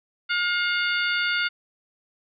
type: harmonic tone with a mistuned harmonic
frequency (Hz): 712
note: F5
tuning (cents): +33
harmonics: 2 / 3 / 4 / 5 / 6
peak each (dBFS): -24 / -28 / -30 / -32 / -34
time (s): 0.29-1.49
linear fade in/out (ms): 20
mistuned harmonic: 6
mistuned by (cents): +100
effects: none